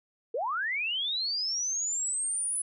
sine linear sweep, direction up, 419.5 to 10140 Hz, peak -28 dBFS, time 0.34-2.62 s, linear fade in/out 5 ms, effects none

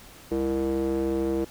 square tone with band-pass filter, 66.7 Hz, C2, 34 cents sharp, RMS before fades -26 dBFS, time 0.31-1.45 s, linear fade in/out 10 ms, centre 390 Hz, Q 5.7, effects pink hiss -48 dBFS RMS until 1.5 s

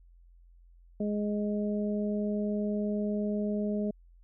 harmonic tone, 208.1 Hz, G#3, 4 cents sharp, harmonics 1 / 2 / 3, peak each -29 / -35 / -37 dBFS, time 1-3.91 s, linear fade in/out 5 ms, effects added 43 Hz sine -54 dBFS peak until 4.23 s

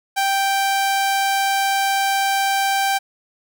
sawtooth tone, 784 Hz, G5, in tune, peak -13 dBFS, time 0.16-2.99 s, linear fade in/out 20 ms, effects none

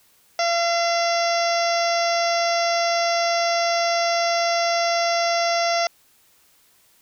harmonic tone with a mistuned harmonic, 682 Hz, F5, 41 cents flat, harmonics 1 / 2 / 3 / 4 / 5 / 6 / 7 / 8 / 9, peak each -20 / -28 / -28 / -34 / -35 / -38 / -31 / -29 / -33 dBFS, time 0.39-5.87 s, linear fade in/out 2 ms, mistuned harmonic 8, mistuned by +15 cents, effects white hiss -58 dBFS RMS until 7.01 s

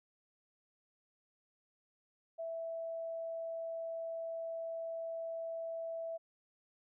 sine tone, 659.3 Hz, E5, in tune, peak -38 dBFS, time 2.38-6.18 s, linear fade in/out 20 ms, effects none

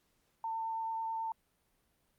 sine tone with vibrato, 900 Hz, A5, 39 cents sharp, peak -34 dBFS, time 0.44-1.32 s, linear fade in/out 2 ms, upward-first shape triangle, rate 9.2 Hz, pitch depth 13 cents each way, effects pink hiss -75 dBFS RMS until 2.18 s + Opus 48 kbps

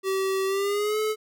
square tone with pitch glide, 384.2 to 431.2 Hz, G4 to A4, -35 to -35 cents, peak -24 dBFS, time 0.03-1.16 s, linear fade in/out 50 ms, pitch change +200 cents, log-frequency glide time 0.46-0.99 s, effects none

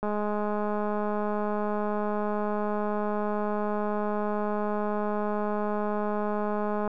click train, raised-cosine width 1 ms, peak -17 dBFS, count 1432, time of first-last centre 0.03-6.877 s, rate 209 Hz, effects none

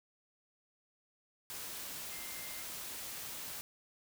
sine tone in noise, 2093 Hz, C7, in tune, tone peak -52 dBFS, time 2.11-2.62 s, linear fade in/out 0 ms, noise white, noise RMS -44 dBFS, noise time 1.5-3.61 s, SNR -11 dB, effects none

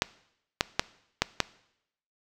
clicks, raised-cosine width 0.2 ms, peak -4 dBFS, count 5, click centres 0.021 / 0.609 / 0.795 / 1.22 / 1.403 s, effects noise-tail reverb RT60 0.8 s tail -20 dB re dry

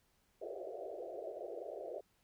white band-pass noise, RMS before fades -45 dBFS, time 0.41-2.01 s, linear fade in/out 10 ms, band 350 to 700 Hz, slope 96 dB/octave, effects pink hiss -75 dBFS RMS until 2.23 s

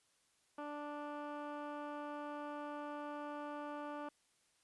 15% pulse tone with low-pass filter, 293.7 Hz, D4, in tune, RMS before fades -45 dBFS, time 0.58-4.09 s, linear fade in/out 5 ms, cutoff 1600 Hz, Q 1.2, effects white hiss -75 dBFS RMS until 4.63 s + resampled to 24000 Hz

